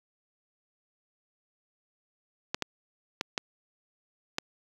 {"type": "clicks", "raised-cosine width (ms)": 0.2, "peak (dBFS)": -11, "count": 5, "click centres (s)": [2.545, 2.623, 3.211, 3.378, 4.384], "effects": ["high-pass 100 Hz 12 dB/octave", "7-bit"]}